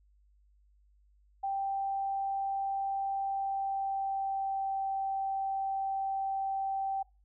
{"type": "tone with pitch glide", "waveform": "sine", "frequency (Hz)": [784, 778.1], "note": ["G5", "G5"], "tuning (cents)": [0, -13], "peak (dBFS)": -30, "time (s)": [1.43, 7.03], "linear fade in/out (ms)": 10, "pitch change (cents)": -13, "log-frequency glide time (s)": [3.23, 4.81], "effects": ["noise-tail reverb RT60 0.3 s tail -24 dB re dry", "added 50 Hz sine -62 dBFS peak until 7.24 s"]}